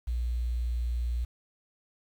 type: tone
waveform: sine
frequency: 59.7 Hz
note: A#1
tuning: 42 cents sharp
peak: -27 dBFS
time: 0.07-1.25 s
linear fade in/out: 10 ms
effects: 9-bit